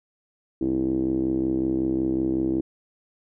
5% pulse tone with low-pass filter, 65.41 Hz, C2, in tune, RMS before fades -24 dBFS, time 0.61-2.61 s, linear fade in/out 5 ms, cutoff 320 Hz, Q 6.9, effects none

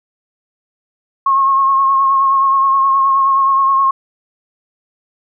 sine tone with vibrato, 1084 Hz, C#6, 39 cents flat, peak -9 dBFS, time 1.26-3.91 s, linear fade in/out 5 ms, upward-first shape triangle, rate 9.5 Hz, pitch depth 34 cents each way, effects none

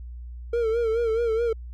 triangle tone with vibrato, 457.4 Hz, A#4, 33 cents flat, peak -19 dBFS, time 0.53-1.53 s, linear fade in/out 5 ms, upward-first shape sine, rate 4.7 Hz, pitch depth 71 cents each way, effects added 60 Hz sine -35 dBFS peak until 1.73 s

